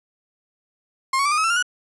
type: tone with pitch steps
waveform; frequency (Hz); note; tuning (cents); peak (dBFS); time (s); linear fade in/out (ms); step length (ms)
35% pulse; 1065 / 1114.7 / 1166.8 / 1221.2 / 1278.3 / 1337.9 / 1400.4 / 1465.8; C6 / C#6 / D6 / D#6 / D#6 / E6 / F6 / F#6; +30 / +9 / -12 / -33 / +46 / +25 / +4 / -17; -16; 1.13-1.626; 5; 62
effects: resampled to 24000 Hz